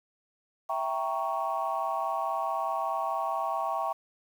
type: chord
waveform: sine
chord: E diminished seventh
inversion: none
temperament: equal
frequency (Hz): 659.3 / 784 / 932.3 / 1108.7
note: E5 / G5 / Bb5 / Db6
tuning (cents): 0 / 0 / 0 / 0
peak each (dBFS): -33 / -32 / -34 / -32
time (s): 0.69-3.93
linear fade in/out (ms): 10
effects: tanh soft clip ceiling -19 dBFS + 9-bit